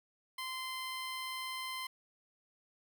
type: tone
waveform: 15% pulse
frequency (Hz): 1037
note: C6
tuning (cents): -16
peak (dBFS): -32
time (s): 0.38-1.87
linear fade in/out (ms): 5
effects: none